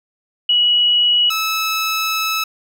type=tone pair in turn; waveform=sine / 15% pulse; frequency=2923 / 1302 Hz; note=F#7 / E6; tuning=-22 / -22 cents; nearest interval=octave + major second; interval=1400 cents; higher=first; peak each=-11 dBFS; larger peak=neither; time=0.49-1.3 / 1.3-2.44 s; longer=second; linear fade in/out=5 ms; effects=none